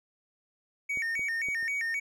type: tone with vibrato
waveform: triangle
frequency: 2030 Hz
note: B6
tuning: 47 cents sharp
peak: -27 dBFS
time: 0.89-2 s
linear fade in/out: 10 ms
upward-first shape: square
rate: 3.8 Hz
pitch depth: 180 cents each way
type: clicks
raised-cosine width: 2 ms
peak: -32 / -32 / -31 / -40 dBFS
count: 4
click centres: 0.973 / 1.194 / 1.486 / 1.628 s
effects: none